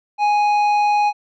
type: tone with tanh clipping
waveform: sine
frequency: 830.6 Hz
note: G#5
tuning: in tune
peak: -15 dBFS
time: 0.18-1.13 s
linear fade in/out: 50 ms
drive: 9 dB
effects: none